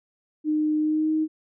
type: tone with pitch glide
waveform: sine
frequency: 305.9 to 312.7 Hz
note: D#4 to D#4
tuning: -29 to +9 cents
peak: -20 dBFS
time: 0.44-1.28 s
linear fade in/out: 50 ms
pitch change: +38 cents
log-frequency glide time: 0.79-1.11 s
effects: none